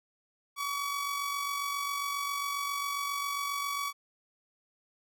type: tone with amplitude modulation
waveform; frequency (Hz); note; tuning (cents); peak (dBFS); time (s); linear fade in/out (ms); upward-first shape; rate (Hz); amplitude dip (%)
sawtooth; 1135; C#6; +41; -26; 0.56-3.93; 50; sine; 47.4; 40
effects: none